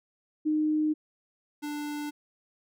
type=tone pair in turn; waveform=sine / square; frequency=306.9 / 295 Hz; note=D#4 / D4; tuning=-24 / +8 cents; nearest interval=minor second; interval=68 cents; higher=first; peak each=-23 / -33 dBFS; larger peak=first; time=0.45-0.94 / 1.62-2.11 s; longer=neither; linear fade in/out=20 ms; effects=none